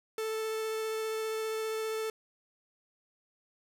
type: tone with vibrato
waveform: 45% pulse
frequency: 440 Hz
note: A4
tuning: in tune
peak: -32 dBFS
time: 0.18-2.1 s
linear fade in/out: 2 ms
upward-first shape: triangle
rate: 15 Hz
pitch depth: 10 cents each way
effects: none